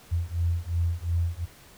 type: beating tone pair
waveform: sine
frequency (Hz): 83.8 / 86.6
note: E2 / F2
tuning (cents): +29 / -14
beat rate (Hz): 2.8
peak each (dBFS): -27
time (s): 0.11-1.46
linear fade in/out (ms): 20
effects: pink hiss -52 dBFS RMS until 1.77 s